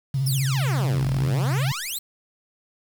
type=tone with vibrato; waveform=sine; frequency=134.2 Hz; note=C3; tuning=44 cents sharp; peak=-20 dBFS; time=0.14-1.72 s; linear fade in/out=5 ms; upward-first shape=triangle; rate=15 Hz; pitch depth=84 cents each way
type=exponential two-way sweep; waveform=10% pulse; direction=down then up; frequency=5760 to 34.65 to 4418 Hz; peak=-20 dBFS; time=0.26-1.99 s; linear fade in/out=10 ms; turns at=1.11 s
effects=7-bit